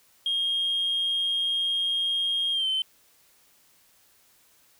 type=tone with pitch glide; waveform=sine; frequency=3239 to 3078 Hz; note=G#7 to G7; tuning=-44 to -32 cents; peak=-22 dBFS; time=0.26-2.82 s; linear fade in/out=2 ms; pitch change=-88 cents; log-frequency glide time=2.52-2.68 s; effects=tanh soft clip ceiling -20 dBFS + white hiss -61 dBFS RMS until 4.79 s